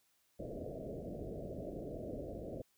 white low-pass noise, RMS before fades -44 dBFS, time 0.39-2.62 s, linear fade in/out 10 ms, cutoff 660 Hz, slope 96 dB/octave, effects white hiss -75 dBFS RMS until 2.77 s

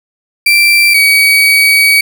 35% pulse tone pair in turn, 2349 / 2263 Hz, D7 / C#7, 0 / +35 cents, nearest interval minor second, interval 65 cents, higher first, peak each -3 dBFS, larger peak neither, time 0.46-0.94 / 0.94-2.01 s, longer second, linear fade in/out 5 ms, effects none

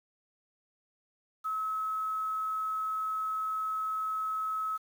sine tone with quantisation, 1289 Hz, E6, 39 cents flat, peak -30 dBFS, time 1.44-4.78 s, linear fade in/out 20 ms, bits 9, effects none

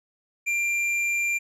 sine tone with hard clipping, 2378 Hz, D7, 21 cents sharp, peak -24 dBFS, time 0.46-1.39 s, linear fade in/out 20 ms, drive 7 dB, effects none

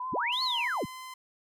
sine tone with vibrato, 986 Hz, B5, 3 cents flat, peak -32 dBFS, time 0-0.68 s, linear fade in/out 5 ms, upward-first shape triangle, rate 3 Hz, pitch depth 97 cents each way
sine linear two-way sweep, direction up then down, 31.17 to 4430 to 31.17 Hz, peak -28 dBFS, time 0.12-0.86 s, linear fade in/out 20 ms, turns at 0.43 s
sawtooth tone with pitch glide, 1020 to 1029.5 Hz, C6 to C6, -44 to -28 cents, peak -37 dBFS, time 0.32-1.14 s, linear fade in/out 5 ms, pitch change +16 cents, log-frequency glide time 0.61-1 s
effects none

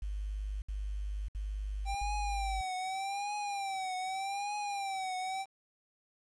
sine tone bursts, 50.6 Hz, G#1, 44 cents flat, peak -34 dBFS, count 4, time 0.02-2.612 s, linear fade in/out 5 ms, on 600 ms, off 64 ms
square tone with vibrato, 784 Hz, G5, in tune, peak -35 dBFS, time 1.85-5.46 s, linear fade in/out 50 ms, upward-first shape triangle, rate 0.83 Hz, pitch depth 110 cents each way
effects resampled to 22050 Hz + 10-bit

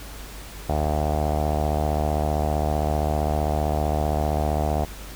sawtooth tone with low-pass filter, 75.4 Hz, D2, 46 cents sharp, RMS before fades -23 dBFS, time 0.69-4.85 s, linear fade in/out 5 ms, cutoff 720 Hz, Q 5.7, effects added 50 Hz sine -38 dBFS peak until 5.15 s + pink hiss -41 dBFS RMS until 5.15 s

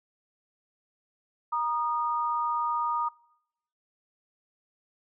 sine tone pair together, 944 / 1228.3 Hz, A#5 / D#6, +22 / -23 cents, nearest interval perfect fourth, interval 455 cents, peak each -28 dBFS, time 1.52-3.09 s, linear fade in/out 10 ms, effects noise-tail reverb RT60 0.8 s tail -24 dB re dry

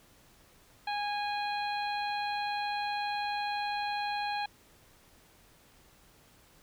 harmonic tone, 824 Hz, G#5, 14 cents flat, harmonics 1 / 2 / 3 / 4 / 5, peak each -32 / -40 / -41 / -46 / -42 dBFS, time 0.87-4.46 s, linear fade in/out 5 ms, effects pink hiss -61 dBFS RMS until 6.62 s

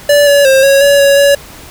square tone with pitch steps, 580 / 569 / 533 / 551 / 566 / 559 / 565 Hz, D5 / C#5 / C5 / C#5 / C#5 / C#5 / C#5, -22 / +45 / +32 / -11 / +36 / +14 / +33 cents, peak -5 dBFS, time 0.09-1.35 s, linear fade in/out 5 ms, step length 180 ms, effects pink hiss -33 dBFS RMS until 1.7 s

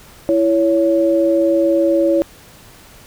sine tone pair together, 332.4 / 560 Hz, E4 / C#5, +15 / +18 cents, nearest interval major sixth, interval 903 cents, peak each -14 dBFS, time 0.29-2.22 s, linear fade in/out 0 ms, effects pink hiss -43 dBFS RMS until 3.06 s

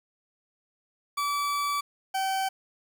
40% pulse tone pair in turn, 1152 / 768.9 Hz, D6 / G5, -34 / -34 cents, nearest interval perfect fifth, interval 700 cents, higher first, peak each -25 dBFS, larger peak neither, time 1.17-1.81 / 2.14-2.49 s, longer first, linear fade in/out 10 ms, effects 9-bit

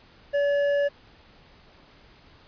sine tone with hard clipping, 571 Hz, D5, 49 cents flat, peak -22 dBFS, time 0.33-0.89 s, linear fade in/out 20 ms, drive 7 dB, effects pink hiss -54 dBFS RMS until 2.47 s + resampled to 11025 Hz

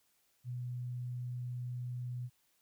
sine tone, 123.47 Hz, B2, in tune, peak -37 dBFS, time 0.44-2.3 s, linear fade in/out 50 ms, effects white hiss -74 dBFS RMS until 2.61 s

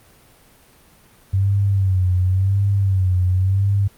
sine tone with vibrato, 95.4 Hz, G2, 47 cents flat, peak -14 dBFS, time 1.33-3.88 s, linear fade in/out 10 ms, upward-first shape sine, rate 0.93 Hz, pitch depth 84 cents each way, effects pink hiss -51 dBFS RMS until 3.97 s + Opus 32 kbps

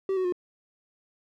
triangle tone with pitch steps, 385.1 / 372.2 / 358 Hz, G4 / F#4 / F4, -31 / +10 / +43 cents, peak -22 dBFS, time 0.09-0.324 s, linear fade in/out 2 ms, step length 78 ms, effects none

